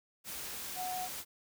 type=tone in noise; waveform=sine; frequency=735 Hz; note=F#5; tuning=12 cents flat; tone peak=-36 dBFS; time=0.75-1.09 s; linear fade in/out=50 ms; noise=white; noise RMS=-42 dBFS; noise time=0.24-1.25 s; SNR=+3 dB; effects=none